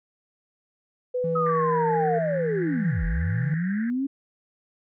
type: tone with pitch glide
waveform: sine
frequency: 498.8 to 460.1 Hz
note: B4 to A#4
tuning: +17 to -23 cents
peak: -23 dBFS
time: 1.14-2.19 s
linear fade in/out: 10 ms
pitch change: -140 cents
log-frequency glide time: 1.27-1.92 s
type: tone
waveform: triangle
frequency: 164.81 Hz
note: E3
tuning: in tune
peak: -26 dBFS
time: 1.24-3.54 s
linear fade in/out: 2 ms
type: linear two-way sweep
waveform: sine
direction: down then up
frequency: 1284 to 40.5 to 280.8 Hz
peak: -23 dBFS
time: 1.35-4.07 s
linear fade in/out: 10 ms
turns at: 3.05 s
type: band-pass noise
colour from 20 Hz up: white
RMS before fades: -40 dBFS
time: 1.46-3.9 s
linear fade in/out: 0 ms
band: 1500 to 1900 Hz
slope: 96 dB/octave
effects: none